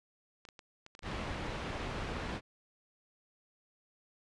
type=clicks; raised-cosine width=0.2 ms; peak=-33 dBFS; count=12; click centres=0.452 / 0.488 / 0.592 / 0.864 / 0.951 / 0.992 / 1.033 / 1.114 / 1.148 / 1.181 / 1.241 / 1.344 s
type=low-pass noise; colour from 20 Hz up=pink; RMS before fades=-39 dBFS; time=1.02-2.41 s; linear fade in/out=50 ms; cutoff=3000 Hz; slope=12 dB/octave
effects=resampled to 24000 Hz